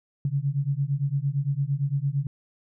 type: beating tone pair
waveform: sine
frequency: 135.8 / 144.6 Hz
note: C#3 / D3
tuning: -35 / -27 cents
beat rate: 8.8 Hz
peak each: -26 dBFS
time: 0.25-2.27 s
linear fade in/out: 2 ms
effects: none